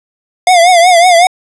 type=tone with vibrato; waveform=square; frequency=704 Hz; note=F5; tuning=14 cents sharp; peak=-4 dBFS; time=0.47-1.27 s; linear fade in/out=2 ms; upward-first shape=triangle; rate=5.4 Hz; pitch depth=110 cents each way; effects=resampled to 24000 Hz + 7-bit